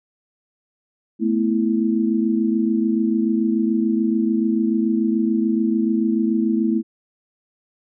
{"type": "chord", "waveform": "sine", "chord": "A suspended second", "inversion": "none", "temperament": "equal", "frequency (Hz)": [220, 246.9, 329.6], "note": ["A3", "B3", "E4"], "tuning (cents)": [0, 0, 0], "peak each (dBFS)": [-19, -23, -21], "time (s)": [1.19, 6.83], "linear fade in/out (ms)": 50, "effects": []}